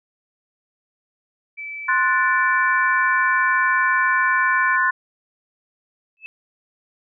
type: tone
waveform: sine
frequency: 2313 Hz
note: D7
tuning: 27 cents flat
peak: -29 dBFS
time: 1.57-4.77 s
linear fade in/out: 20 ms
type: chord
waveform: sine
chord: F# diminished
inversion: second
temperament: equal with one note detuned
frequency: 1046.5 / 1474 / 1760 Hz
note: C6 / F#6 / A6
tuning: 0 / -7 / 0 cents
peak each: -20 dBFS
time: 1.88-4.91 s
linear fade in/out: 10 ms
type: tone with exponential growth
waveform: sine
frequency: 2611 Hz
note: E7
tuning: 17 cents flat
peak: -28 dBFS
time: 6.17-6.26 s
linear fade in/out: 0 ms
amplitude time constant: 18 ms
effects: none